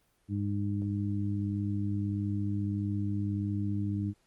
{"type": "harmonic tone", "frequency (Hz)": 101.6, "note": "G#2", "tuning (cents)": -38, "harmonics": [1, 2, 3], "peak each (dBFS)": [-31, -34, -36], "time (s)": [0.28, 4.14], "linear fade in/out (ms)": 50, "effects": ["pink hiss -71 dBFS RMS until 4.26 s", "Opus 24 kbps"]}